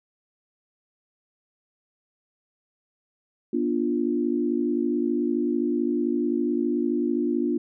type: chord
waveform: sine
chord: B diminished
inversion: none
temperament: equal with one note detuned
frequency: 242.1 / 293.7 / 349.2 Hz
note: B3 / D4 / F4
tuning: -34 / 0 / 0 cents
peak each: -26 dBFS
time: 3.53-7.58 s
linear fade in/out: 5 ms
effects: none